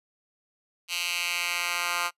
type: tone with high-pass filter sweep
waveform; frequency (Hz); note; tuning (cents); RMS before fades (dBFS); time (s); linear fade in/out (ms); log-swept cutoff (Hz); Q
10% pulse; 174.61; F3; 0; -29; 0.88-2.11; 50; 3000 to 1400; 2
effects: noise-tail reverb RT60 0.1 s tail -23 dB re dry + resampled to 32000 Hz